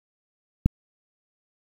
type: click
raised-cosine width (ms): 5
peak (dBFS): -5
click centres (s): 0.66
effects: 7-bit